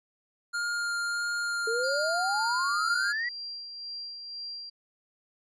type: tone with vibrato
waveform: square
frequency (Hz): 1408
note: F6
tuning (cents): +14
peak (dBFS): -29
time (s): 0.53-3.13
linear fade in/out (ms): 20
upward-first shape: sine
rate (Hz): 1.6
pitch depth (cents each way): 8
type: exponential sweep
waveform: sine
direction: up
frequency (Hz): 439.9 to 1975.5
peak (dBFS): -28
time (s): 1.67-3.29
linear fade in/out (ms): 5
type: tone with tremolo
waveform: sine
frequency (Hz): 4745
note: D8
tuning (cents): +17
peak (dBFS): -35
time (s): 1.83-4.7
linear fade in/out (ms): 10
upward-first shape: sine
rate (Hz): 2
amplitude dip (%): 40
effects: resampled to 22050 Hz